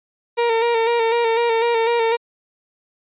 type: tone with vibrato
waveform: 30% pulse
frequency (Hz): 462.6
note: A#4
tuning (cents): -13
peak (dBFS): -13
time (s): 0.37-2.17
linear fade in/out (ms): 20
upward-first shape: square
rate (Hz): 4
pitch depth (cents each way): 35
effects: resampled to 8000 Hz